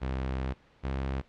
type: tone pair in turn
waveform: sawtooth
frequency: 65.41 / 66.78 Hz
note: C2 / C2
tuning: 0 / +36 cents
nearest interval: unison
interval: 36 cents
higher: second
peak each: -26 dBFS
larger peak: neither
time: 0.01-0.54 / 0.83-1.22 s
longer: first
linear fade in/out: 20 ms
effects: pink hiss -61 dBFS RMS until 1.28 s + low-pass 3000 Hz 12 dB/octave